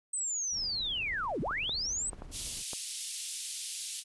sine linear two-way sweep, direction down then up, 8300 to 116.54 to 8300 Hz, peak -31 dBFS, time 0.13-2.1 s, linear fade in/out 5 ms, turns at 1.41 s
brown noise with tremolo, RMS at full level -46 dBFS, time 0.51-2.64 s, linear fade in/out 50 ms, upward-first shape sine, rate 18 Hz, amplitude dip 35%
clicks, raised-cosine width 1 ms, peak -28 dBFS, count 5, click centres 1.51 / 1.694 / 2.132 / 2.221 / 2.733 s
white high-pass noise, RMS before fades -36 dBFS, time 2.31-4.04 s, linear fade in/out 50 ms, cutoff 2900 Hz, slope 24 dB/octave
effects resampled to 24000 Hz

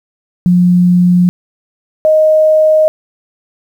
sine tone pair in turn, 178.1 / 623.1 Hz, F3 / D#5, +34 / +2 cents, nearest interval octave + minor seventh, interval 2168 cents, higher second, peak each -5 dBFS, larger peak neither, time 0.46-1.29 / 2.05-2.88 s, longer neither, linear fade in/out 0 ms, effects 7-bit

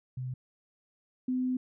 sine tone pair in turn, 127.7 / 254.4 Hz, C3 / C4, -42 / -48 cents, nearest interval octave, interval 1194 cents, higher second, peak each -33 / -27 dBFS, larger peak second, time 0.17-0.34 / 1.28-1.57 s, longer second, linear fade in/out 5 ms, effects none

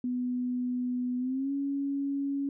sine tone with pitch glide, 248.4 to 278.8 Hz, B3 to C#4, +10 to +10 cents, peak -28 dBFS, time 0.04-2.49 s, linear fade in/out 2 ms, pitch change +200 cents, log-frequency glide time 1.18-1.52 s, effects none

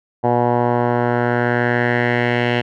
10% pulse tone with low-pass filter sweep, 120.9 Hz, B2, 36 cents flat, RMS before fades -17 dBFS, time 0.23-2.62 s, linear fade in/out 20 ms, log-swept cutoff 840 to 2600 Hz, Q 3.2, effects none

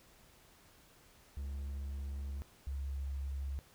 triangle / sine tone pair in turn, 69.3 / 68.66 Hz, C#2 / C#2, 0 / -16 cents, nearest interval unison, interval 16 cents, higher first, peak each -36 / -36 dBFS, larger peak neither, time 1.37-2.42 / 2.67-3.59 s, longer first, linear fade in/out 0 ms, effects pink hiss -63 dBFS RMS until 3.74 s

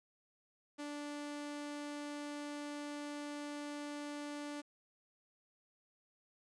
sawtooth tone, 292.3 Hz, D4, 8 cents flat, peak -38 dBFS, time 0.78-4.62 s, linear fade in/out 20 ms, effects resampled to 22050 Hz + 11-bit

